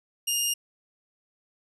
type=tone; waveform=15% pulse; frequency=2827 Hz; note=F7; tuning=20 cents sharp; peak=-17 dBFS; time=0.27-0.54 s; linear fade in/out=10 ms; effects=resampled to 32000 Hz